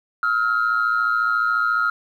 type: tone pair together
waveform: sine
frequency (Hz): 1291 / 1405.2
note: E6 / F6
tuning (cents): -37 / +10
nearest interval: minor second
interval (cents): 147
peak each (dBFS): -20 / -18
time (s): 0.23-1.9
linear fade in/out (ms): 2
effects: tanh soft clip ceiling -12 dBFS + 9-bit